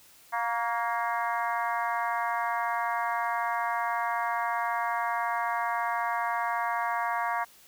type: harmonic tone with a mistuned harmonic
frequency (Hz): 234.6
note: A#3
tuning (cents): +11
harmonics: 3 / 4 / 5 / 6 / 7 / 8 / 9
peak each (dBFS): -32 / -31 / -33 / -40 / -36 / -40 / -41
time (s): 0.32-7.45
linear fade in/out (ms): 20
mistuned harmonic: 5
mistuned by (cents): -46
effects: white hiss -56 dBFS RMS until 7.67 s